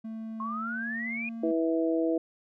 triangle tone with pitch glide, 222.3 to 228.5 Hz, A3 to A#3, +18 to -34 cents, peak -33 dBFS, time 0.04-1.52 s, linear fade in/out 10 ms, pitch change +48 cents, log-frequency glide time 0.56-0.73 s
sine exponential sweep, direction up, 1068 to 2489 Hz, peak -32 dBFS, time 0.4-1.29 s, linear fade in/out 2 ms
harmonic tone, 163.4 Hz, E3, 15 cents flat, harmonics 2 / 3 / 4, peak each -26 / -30 / -32 dBFS, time 1.43-2.18 s, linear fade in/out 5 ms
effects none

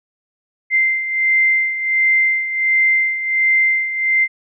sine beating tone pair, 2084 / 2085.4 Hz, C7 / C7, -7 / -6 cents, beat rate 1.4 Hz, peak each -20 / -14 dBFS, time 0.7-4.28 s, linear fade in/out 50 ms, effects none

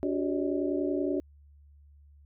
sine tone cluster, 286.8 / 364.9 / 395.4 / 573 / 624 Hz, D4 / F#4 / G4 / D5 / D#5, -41 / -24 / +15 / -43 / +5 cents, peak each -30 / -31 / -36 / -36 / -38 dBFS, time 0.03-1.2 s, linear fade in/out 0 ms, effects added 72 Hz sine -53 dBFS peak until 2.25 s

